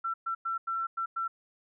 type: tone bursts at uneven times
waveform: sine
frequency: 1347 Hz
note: E6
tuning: 37 cents sharp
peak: -29 dBFS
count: 6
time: 0.04-0.14 / 0.26-0.35 / 0.45-0.58 / 0.67-0.87 / 0.97-1.06 / 1.16-1.28 s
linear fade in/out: 10 ms
effects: none